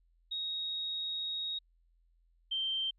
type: tone pair in turn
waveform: sine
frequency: 3766 / 3135 Hz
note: A#7 / G7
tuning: +17 / -1 cents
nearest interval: minor third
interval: 318 cents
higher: first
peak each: -34 / -31 dBFS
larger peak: second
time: 0.31-1.59 / 2.51-2.91 s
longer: first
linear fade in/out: 10 ms
effects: added 42 Hz sine -66 dBFS peak until 2.98 s